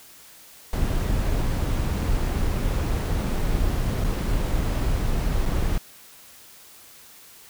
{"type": "noise with dropouts", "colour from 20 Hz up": "brown", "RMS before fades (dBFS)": -23, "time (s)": [0.73, 5.78], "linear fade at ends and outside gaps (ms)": 1, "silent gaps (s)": [[4.04, 4.045], [5.455, 5.459]], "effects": ["white hiss -48 dBFS RMS until 7.49 s"]}